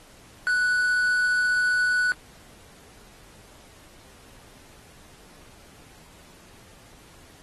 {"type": "tone with quantisation", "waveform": "triangle", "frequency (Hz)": 1480, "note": "F#6", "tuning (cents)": 0, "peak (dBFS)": -18, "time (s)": [0.47, 2.12], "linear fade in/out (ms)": 0, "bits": 6, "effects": ["pink hiss -52 dBFS RMS until 7.42 s", "AAC 32 kbps"]}